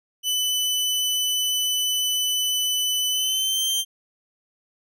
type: tone with pitch glide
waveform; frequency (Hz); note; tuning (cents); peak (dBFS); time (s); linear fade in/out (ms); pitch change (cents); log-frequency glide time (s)
sawtooth; 2998 to 3151; F#7 to G7; +22 to +8; -18; 0.23-3.85; 50; +86; 3.09-3.71
effects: none